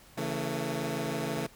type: chord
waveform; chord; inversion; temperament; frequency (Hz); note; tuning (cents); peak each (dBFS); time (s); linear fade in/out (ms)
15% pulse; A major; first; equal with one note detuned; 138.59 / 164.81 / 224.1; C#3 / E3 / A3; 0 / 0 / +32; -29; 0.17-1.47; 10
effects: pink hiss -56 dBFS RMS until 1.55 s